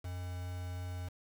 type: tone with quantisation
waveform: triangle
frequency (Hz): 89.7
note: F2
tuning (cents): +47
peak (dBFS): -36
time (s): 0.04-1.09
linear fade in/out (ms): 10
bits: 8
effects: none